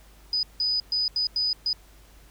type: tone bursts at uneven times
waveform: sine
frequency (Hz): 4978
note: D#8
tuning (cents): 0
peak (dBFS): -22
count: 6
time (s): 0.33-0.43 / 0.6-0.8 / 0.92-1.08 / 1.16-1.27 / 1.36-1.53 / 1.66-1.73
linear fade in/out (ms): 2
effects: added 50 Hz sine -51 dBFS peak until 2.3 s + pink hiss -56 dBFS RMS until 2.3 s